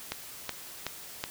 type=click train; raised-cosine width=0.2 ms; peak=-14 dBFS; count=4; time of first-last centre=0.12-1.239 s; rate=2.68 Hz; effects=white hiss -45 dBFS RMS until 1.3 s